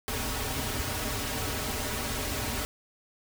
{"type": "noise with comb filter", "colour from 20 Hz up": "pink", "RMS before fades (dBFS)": -32, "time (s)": [0.08, 2.65], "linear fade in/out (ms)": 0, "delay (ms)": 5.8, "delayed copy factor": -0.85, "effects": []}